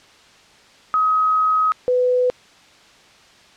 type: tone pair in turn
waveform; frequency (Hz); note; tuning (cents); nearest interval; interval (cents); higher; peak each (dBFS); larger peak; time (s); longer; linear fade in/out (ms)
sine; 1267 / 499.2; D#6 / B4; +31 / +19; octave + major third; 1612; first; -14; neither; 0.94-1.72 / 1.88-2.3; first; 0
effects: white hiss -49 dBFS RMS until 3.56 s + low-pass 5000 Hz 12 dB/octave